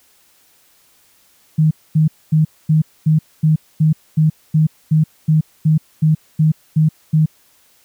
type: tone bursts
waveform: sine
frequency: 156 Hz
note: D#3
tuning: 5 cents sharp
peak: -9 dBFS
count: 16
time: 1.58-7.26 s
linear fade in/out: 10 ms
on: 130 ms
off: 240 ms
effects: white hiss -54 dBFS RMS until 7.84 s